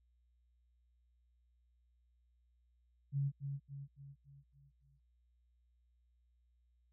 sine tone with echo, 139.5 Hz, C#3, 11 cents sharp, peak -32 dBFS, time 3.12-3.32 s, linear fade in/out 50 ms, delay 280 ms, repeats 6, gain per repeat -6 dB, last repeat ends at 5 s, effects added 60 Hz sine -70 dBFS peak until 6.92 s

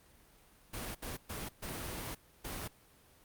pink noise bursts at uneven times, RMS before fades -41 dBFS, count 5, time 0.73-0.95 / 1.02-1.17 / 1.29-1.49 / 1.62-2.15 / 2.44-2.68 s, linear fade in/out 10 ms, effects pink hiss -63 dBFS RMS until 3.24 s + Opus 32 kbps

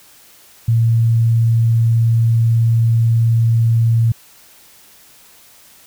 sine tone, 114.8 Hz, A#2, 26 cents flat, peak -10 dBFS, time 0.68-4.12 s, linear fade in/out 5 ms, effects white hiss -46 dBFS RMS until 5.86 s

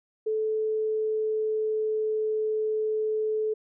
sine tone with pitch glide, 435.3 to 432.8 Hz, A4 to A4, -19 to -29 cents, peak -24 dBFS, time 0.26-3.54 s, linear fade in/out 10 ms, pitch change -10 cents, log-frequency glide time 0.4-2.34 s, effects none

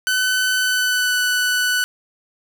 sawtooth tone with pitch glide, 1510 to 1489.2 Hz, F#6 to F#6, +35 to +11 cents, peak -13 dBFS, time 0.07-1.84 s, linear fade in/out 0 ms, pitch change -24 cents, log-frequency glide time 0.57-1.19 s, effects none

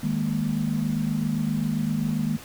sine chord, D# suspended fourth, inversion none, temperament equal with one note detuned, 155.56 / 205.5 / 233.1 Hz, D#3 / G#3 / A#3, 0 / -18 / 0 cents, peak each -27 dBFS, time 0.03-2.37 s, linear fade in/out 5 ms, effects pink hiss -43 dBFS RMS until 2.44 s

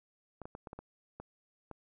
clicks, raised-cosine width 1 ms, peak -30 dBFS, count 8, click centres 0.417 / 0.455 / 0.551 / 0.672 / 0.731 / 0.79 / 1.2 / 1.713 s, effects none

